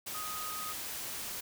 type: tone in noise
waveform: sine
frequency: 1250 Hz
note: D#6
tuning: 8 cents sharp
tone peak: -40 dBFS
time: 0.14-0.73 s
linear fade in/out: 10 ms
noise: white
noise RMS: -40 dBFS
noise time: 0.06-1.41 s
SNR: -3 dB
effects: none